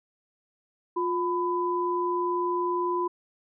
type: tone pair together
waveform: sine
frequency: 353.9 / 1001 Hz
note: F4 / B5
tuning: +23 / +23 cents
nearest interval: octave + tritone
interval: 1800 cents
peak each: -27 dBFS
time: 0.96-3.08 s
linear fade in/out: 10 ms
effects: none